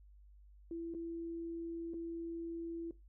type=tone with dropouts; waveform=sine; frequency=334.3 Hz; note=E4; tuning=24 cents sharp; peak=-39 dBFS; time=0.71-2.91 s; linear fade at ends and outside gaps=2 ms; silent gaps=0.94-0.947 / 1.936-1.941 s; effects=noise-tail reverb RT60 0.2 s tail -17 dB re dry + added 50 Hz sine -57 dBFS peak until 3.08 s